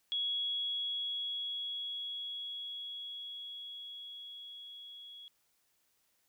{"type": "tone with level ramp", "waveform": "sine", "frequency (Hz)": 3340, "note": "G#7", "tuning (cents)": 9, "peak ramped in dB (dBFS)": [-31, -48], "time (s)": [0.12, 5.28], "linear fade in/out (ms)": 0, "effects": ["white hiss -75 dBFS RMS until 6.28 s"]}